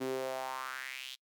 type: tone with high-pass filter sweep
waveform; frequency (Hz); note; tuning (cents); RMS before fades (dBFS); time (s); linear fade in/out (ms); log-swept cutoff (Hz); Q
sawtooth; 130.81; C3; 0; -39; 0-1.16; 20; 300 to 3600; 3.8
effects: noise-tail reverb RT60 0.1 s tail -26 dB re dry